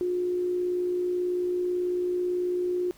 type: tone with amplitude modulation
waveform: sine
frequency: 358.5 Hz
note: F4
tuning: 45 cents sharp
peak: -23 dBFS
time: 0.01-2.91 s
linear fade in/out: 0 ms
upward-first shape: sine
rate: 58.2 Hz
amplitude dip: 30%
effects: pink hiss -56 dBFS RMS until 2.97 s